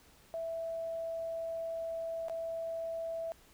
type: tone with dropouts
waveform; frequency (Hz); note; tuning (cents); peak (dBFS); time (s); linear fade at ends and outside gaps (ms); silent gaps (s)
sine; 659.3; E5; 0; -35; 0.34-3.32; 0; 2.284-2.297
effects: added 60 Hz sine -70 dBFS peak until 3.53 s + pink hiss -62 dBFS RMS until 3.53 s